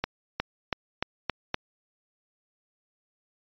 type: accelerating click train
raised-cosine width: 0.3 ms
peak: -10 dBFS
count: 6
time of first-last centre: 0.04-1.544 s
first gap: 360 ms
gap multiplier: 0.91
effects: resampled to 11025 Hz